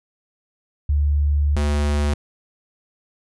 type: tone pair in turn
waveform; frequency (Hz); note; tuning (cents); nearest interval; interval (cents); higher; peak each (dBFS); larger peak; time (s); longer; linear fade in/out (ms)
sine / square; 72.8 / 73.21; D2 / D2; -15 / -5; unison; 10; second; -15 / -18; first; 0.89-1.56 / 1.56-2.14; first; 5
effects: resampled to 24000 Hz